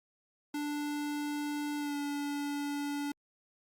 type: tone with pitch glide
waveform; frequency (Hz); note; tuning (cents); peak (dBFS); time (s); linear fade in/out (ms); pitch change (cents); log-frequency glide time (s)
square; 293.7 to 287.7; D4 to D4; 0 to -36; -34; 0.54-3.12; 5; -36; 1.78-1.95
effects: Opus 48 kbps